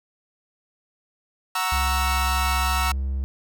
sawtooth chord, F# dominant seventh, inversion none, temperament equal, 740 / 932.3 / 1108.7 / 1318.5 Hz, F#5 / A#5 / C#6 / E6, 0 / 0 / 0 / 0 cents, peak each -26 / -24 / -27 / -22 dBFS, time 1.55-2.92 s, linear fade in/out 5 ms
triangle tone with pitch glide, 67.8 to 67.22 Hz, C#2 to C2, -38 to +47 cents, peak -21 dBFS, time 1.72-3.24 s, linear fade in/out 0 ms, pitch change -15 cents, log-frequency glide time 1.95-2.04 s
effects none

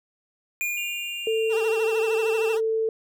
square tone with exponential decay, 2424 Hz, D#7, 46 cents flat, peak -24 dBFS, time 0.61-2.27 s, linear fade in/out 0 ms, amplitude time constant 360 ms
triangle tone with pitch glide, 2794 to 2689 Hz, F7 to E7, 0 to +34 cents, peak -29 dBFS, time 0.77-2.55 s, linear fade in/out 5 ms, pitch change -66 cents, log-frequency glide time 1.32-2.07 s
sine tone, 444.6 Hz, A4, 18 cents sharp, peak -21 dBFS, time 1.27-2.89 s, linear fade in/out 2 ms
20% pulse tone with vibrato, 436.7 Hz, A4, 13 cents flat, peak -26 dBFS, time 1.49-2.61 s, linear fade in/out 50 ms, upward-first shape sine, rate 13 Hz, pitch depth 180 cents each way
effects none

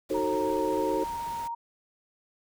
pink noise, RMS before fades -45 dBFS, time 0.09-1.48 s, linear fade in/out 10 ms
sine chord, D# diminished seventh, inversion none, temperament just, 311.1 / 373.4 / 448 / 537.6 Hz, D#4 / F#4 / A4 / C5, 0 / +16 / +31 / +47 cents, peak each -31 dBFS, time 0.1-1.04 s, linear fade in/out 5 ms
sine tone with vibrato, 932.3 Hz, A#5, in tune, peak -31 dBFS, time 0.14-1.55 s, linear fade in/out 10 ms, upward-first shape sine, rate 16 Hz, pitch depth 13 cents each way
effects none

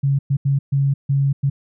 sine tone bursts at uneven times, 138.59 Hz, C#3, in tune, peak -14 dBFS, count 6, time 0.03-0.19 / 0.3-0.37 / 0.45-0.59 / 0.72-0.94 / 1.09-1.33 / 1.43-1.5 s, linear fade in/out 10 ms, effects none

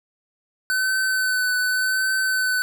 square tone with vibrato, 1515 Hz, F#6, 40 cents sharp, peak -20 dBFS, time 0.7-2.62 s, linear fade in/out 0 ms, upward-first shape triangle, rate 0.87 Hz, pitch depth 23 cents each way, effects none

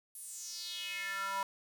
square tone with high-pass filter sweep, 196 Hz, G3, in tune, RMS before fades -40 dBFS, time 0.15-1.43 s, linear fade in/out 2 ms, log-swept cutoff 11000 to 920 Hz, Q 4.2, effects none

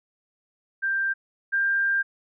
sine tone pair in turn, 1580 / 1591.9 Hz, G6 / G6, +13 / +26 cents, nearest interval unison, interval 13 cents, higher second, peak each -22 / -20 dBFS, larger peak second, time 0.82-1.14 / 1.52-2.03 s, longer second, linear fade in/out 20 ms, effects none

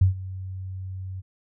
sine tone with ADSR envelope, 94 Hz, F#2, 28 cents sharp, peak -12 dBFS, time 0.01-1.22 s, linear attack 7 ms, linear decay 120 ms, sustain -19 dB, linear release 28 ms, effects none

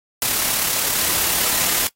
white noise with amplitude modulation, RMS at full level -18 dBFS, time 0.22-1.87 s, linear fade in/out 0 ms, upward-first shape sine, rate 35.4 Hz, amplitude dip 30%, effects noise-tail reverb RT60 0.1 s tail -19 dB re dry + AAC 48 kbps

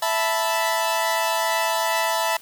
sawtooth chord, E suspended fourth, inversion none, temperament equal, 659.3 / 880 / 987.8 Hz, E5 / A5 / B5, 0 / 0 / 0 cents, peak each -21 dBFS, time 0.02-2.37 s, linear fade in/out 5 ms, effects white hiss -47 dBFS RMS until 2.41 s

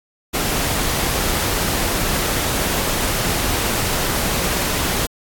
pink noise, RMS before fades -20 dBFS, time 0.33-5.07 s, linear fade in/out 20 ms, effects AAC 64 kbps

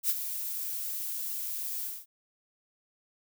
violet noise with ADSR envelope, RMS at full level -25 dBFS, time 0.03-2.06 s, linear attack 65 ms, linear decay 37 ms, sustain -10 dB, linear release 210 ms, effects none

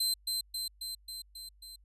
sawtooth tone with echo, 4099 Hz, C8, 36 cents flat, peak -25 dBFS, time 0-0.14 s, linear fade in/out 5 ms, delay 270 ms, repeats 6, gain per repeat -3 dB, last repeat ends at 1.76 s, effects added 50 Hz sine -59 dBFS peak until 1.84 s + resampled to 32000 Hz

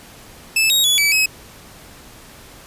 sawtooth tone with pitch steps, 2624 / 3775 / 3408 / 2298 / 2558 Hz, E7 / A#7 / G#7 / D7 / D#7, -9 / +21 / +44 / -38 / +47 cents, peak -10 dBFS, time 0.56-1.26 s, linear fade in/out 5 ms, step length 140 ms, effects pink hiss -42 dBFS RMS until 2.66 s + resampled to 32000 Hz

